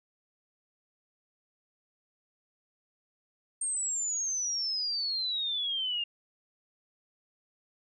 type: exponential sweep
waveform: sine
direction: down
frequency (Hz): 8680 to 2794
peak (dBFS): -29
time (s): 3.61-6.04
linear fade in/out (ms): 5
effects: none